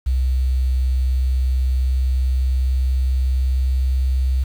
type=tone with pitch glide; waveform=sine; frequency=64.2 to 64.91 Hz; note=C2 to C2; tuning=-32 to -13 cents; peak=-15 dBFS; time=0.06-4.44 s; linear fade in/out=10 ms; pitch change=+19 cents; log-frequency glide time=1.3-3.94 s; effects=7-bit